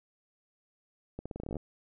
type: accelerating click train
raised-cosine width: 2 ms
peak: -25 dBFS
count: 13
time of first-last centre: 1.19-1.567 s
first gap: 66 ms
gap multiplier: 0.85
effects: none